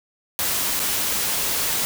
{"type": "noise with dropouts", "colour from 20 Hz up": "white", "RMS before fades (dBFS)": -23, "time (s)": [0.39, 1.85], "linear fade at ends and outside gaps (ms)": 0, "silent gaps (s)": [0.794, 0.8], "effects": []}